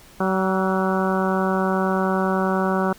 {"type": "harmonic tone with a mistuned harmonic", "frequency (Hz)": 189.6, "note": "F#3", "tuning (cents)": 43, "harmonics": [1, 2, 3, 4, 5, 6, 7, 8], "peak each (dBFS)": [-22, -25, -27, -28, -29, -30, -30, -31], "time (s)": [0.2, 2.93], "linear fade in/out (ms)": 5, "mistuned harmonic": 8, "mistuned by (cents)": -44, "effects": ["pink hiss -48 dBFS RMS until 2.98 s"]}